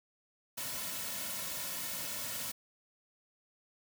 white noise with comb filter, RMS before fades -39 dBFS, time 0.57-2.52 s, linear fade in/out 10 ms, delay 2.5 ms, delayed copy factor -0.7, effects none

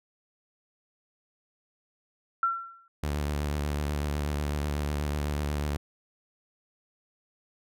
sine tone with exponential decay, 1357 Hz, E6, 50 cents sharp, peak -20 dBFS, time 2.43-2.88 s, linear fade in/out 2 ms, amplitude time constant 96 ms
sawtooth tone with vibrato, 73.42 Hz, D2, in tune, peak -24 dBFS, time 3.03-5.77 s, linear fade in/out 5 ms, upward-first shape sine, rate 8.1 Hz, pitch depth 37 cents each way
effects none

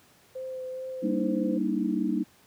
sine tone with vibrato, 517 Hz, C5, 21 cents flat, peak -33 dBFS, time 0.35-1.58 s, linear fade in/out 10 ms, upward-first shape sine, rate 2.4 Hz, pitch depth 13 cents each way
sine chord, Eb major seventh, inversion first, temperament equal with one note detuned, 196 / 233.1 / 293.7 / 318.8 Hz, G3 / Bb3 / D4 / Eb4, 0 / 0 / 0 / +42 cents, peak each -30 dBFS, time 1.02-2.24 s, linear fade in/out 20 ms
effects pink hiss -59 dBFS RMS until 2.46 s + high-pass 100 Hz 12 dB/octave

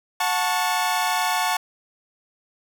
sawtooth chord, F# minor, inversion none, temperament equal with one note detuned, 727.7 / 880 / 1108.7 Hz, F#5 / A5 / C#6, -29 / 0 / 0 cents, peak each -21 / -20 / -23 dBFS, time 0.2-1.57 s, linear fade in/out 5 ms, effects none

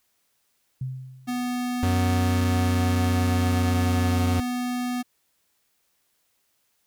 sine tone with exponential decay, 130 Hz, C3, 11 cents flat, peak -25 dBFS, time 0.81-1.6 s, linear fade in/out 5 ms, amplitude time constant 170 ms
square tone, 246.9 Hz, B3, in tune, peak -26 dBFS, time 1.27-5.03 s, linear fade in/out 20 ms
45% pulse tone with pitch glide, 92.5 to 91.02 Hz, F#2 to F#2, 0 to -28 cents, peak -21 dBFS, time 1.83-4.4 s, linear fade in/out 0 ms, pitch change -28 cents, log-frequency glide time 2.14-4.21 s
effects white hiss -70 dBFS RMS until 6.86 s

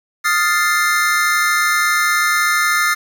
square chord, F dominant seventh, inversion third, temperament equal, 1244.5 / 1396.9 / 1760 / 2093 Hz, Eb6 / F6 / A6 / C7, 0 / 0 / 0 / 0 cents, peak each -20 dBFS, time 0.24-2.95 s, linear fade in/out 20 ms, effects 7-bit

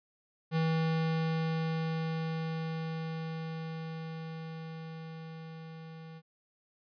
square tone with level ramp, 161.5 Hz, E3, 35 cents flat, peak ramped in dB -27 to -46 dBFS, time 0.51-6.22 s, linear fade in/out 50 ms, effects resampled to 11025 Hz

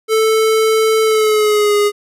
square tone with pitch glide, 440 to 412.9 Hz, A4 to G#4, 0 to -10 cents, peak -11 dBFS, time 0.08-1.92 s, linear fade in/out 50 ms, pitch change -110 cents, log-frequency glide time 1.03-1.75 s, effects resampled to 32000 Hz

